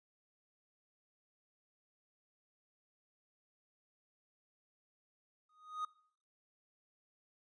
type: tone with exponential growth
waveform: triangle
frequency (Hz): 1244.5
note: D#6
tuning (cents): 0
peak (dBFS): -32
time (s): 5.49-5.85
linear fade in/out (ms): 5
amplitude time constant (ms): 77
effects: noise-tail reverb RT60 0.6 s tail -22 dB re dry + resampled to 22050 Hz